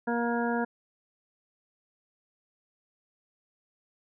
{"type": "harmonic tone", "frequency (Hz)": 236.2, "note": "A#3", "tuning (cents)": 23, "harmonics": [1, 2, 3, 4, 6, 7], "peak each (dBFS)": [-29, -32, -34, -35, -37, -37], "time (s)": [0.07, 0.65], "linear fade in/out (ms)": 10, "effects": []}